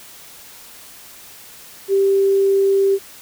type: tone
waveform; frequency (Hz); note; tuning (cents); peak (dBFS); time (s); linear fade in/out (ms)
sine; 392; G4; 0; -12; 1.88-2.99; 50
effects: white hiss -41 dBFS RMS until 3.21 s